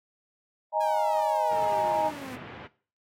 sine chord, D# suspended fourth, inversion none, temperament equal, 622.3 / 830.6 / 932.3 Hz, D#5 / G#5 / A#5, 0 / 0 / 0 cents, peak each -27 dBFS, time 0.72-2.12 s, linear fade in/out 50 ms
sawtooth exponential sweep, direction down, 830.6 to 246.9 Hz, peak -34 dBFS, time 0.8-2.36 s, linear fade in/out 10 ms
pink band-pass noise, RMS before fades -43 dBFS, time 1.5-2.68 s, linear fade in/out 20 ms, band 100 to 2800 Hz, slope 24 dB/octave
effects noise-tail reverb RT60 0.4 s tail -18 dB re dry + AAC 64 kbps

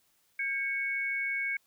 sine tone pair together, 1609.7 / 2217 Hz, G6 / C#7, +45 / 0 cents, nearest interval tritone, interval 555 cents, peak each -36 / -30 dBFS, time 0.39-1.57 s, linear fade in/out 5 ms, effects white hiss -70 dBFS RMS until 1.66 s

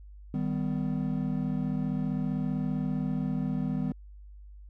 triangle chord, Eb augmented, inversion none, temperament equal with one note detuned, 155.56 / 196 / 251.1 Hz, Eb3 / G3 / B3, 0 / 0 / +29 cents, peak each -30 dBFS, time 0.34-3.92 s, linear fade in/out 2 ms, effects added 50 Hz sine -45 dBFS peak until 4.69 s

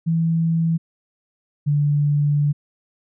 sine tone pair in turn, 164.5 / 146.05 Hz, E3 / D3, -3 / -9 cents, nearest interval major second, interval 206 cents, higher first, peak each -16 / -15 dBFS, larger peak second, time 0.06-0.78 / 1.66-2.53 s, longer second, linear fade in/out 20 ms, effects none

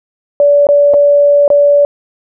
sine tone with dropouts, 576 Hz, D5, 34 cents flat, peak -4 dBFS, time 0.4-1.85 s, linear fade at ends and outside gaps 1 ms, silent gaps 0.669-0.688 / 0.937-0.941 / 1.479-1.502 s, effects none

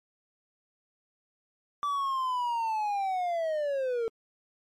triangle linear sweep, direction down, 1165 to 446.5 Hz, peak -25 dBFS, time 1.83-4.08 s, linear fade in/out 0 ms, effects MP3 64 kbps

